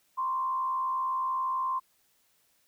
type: tone with frequency modulation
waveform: sine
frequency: 1046.5 Hz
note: C6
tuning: in tune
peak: -27 dBFS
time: 0.17-1.8 s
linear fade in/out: 20 ms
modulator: 71.6 Hz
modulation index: 0.49
effects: white hiss -69 dBFS RMS until 2.67 s